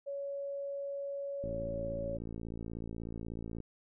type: tone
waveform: sine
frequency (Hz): 560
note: C#5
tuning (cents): +18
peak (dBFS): -36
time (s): 0.06-2.18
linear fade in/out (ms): 20
type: click train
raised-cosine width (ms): 3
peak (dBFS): -29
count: 123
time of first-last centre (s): 1.44-3.603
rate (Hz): 56.4
effects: none